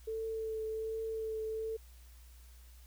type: tone with vibrato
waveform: sine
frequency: 442.4 Hz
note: A4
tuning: 9 cents sharp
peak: -35 dBFS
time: 0.07-1.77 s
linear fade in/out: 10 ms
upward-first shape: triangle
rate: 1.3 Hz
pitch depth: 18 cents each way
effects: added 60 Hz sine -53 dBFS peak until 2.86 s + white hiss -64 dBFS RMS until 2.86 s